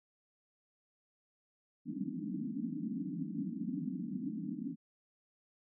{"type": "band-pass noise", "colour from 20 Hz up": "white", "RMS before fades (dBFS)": -39, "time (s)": [1.85, 4.76], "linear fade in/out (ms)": 50, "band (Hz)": [160, 300], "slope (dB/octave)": 96, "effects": []}